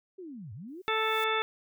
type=linear two-way sweep; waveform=sine; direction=down then up; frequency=392 to 92.5 to 392 Hz; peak=-40 dBFS; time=0.18-0.82 s; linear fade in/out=10 ms; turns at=0.53 s
type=noise with exponential growth; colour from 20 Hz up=blue; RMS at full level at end=-43 dBFS; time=0.68-1.24 s; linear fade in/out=0 ms; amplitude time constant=120 ms
type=harmonic tone; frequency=440 Hz; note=A4; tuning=in tune; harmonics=1 / 2 / 3 / 4 / 5 / 6 / 8; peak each=-32 / -34 / -31 / -36 / -35 / -37 / -35 dBFS; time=0.88-1.42 s; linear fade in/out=0 ms
effects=none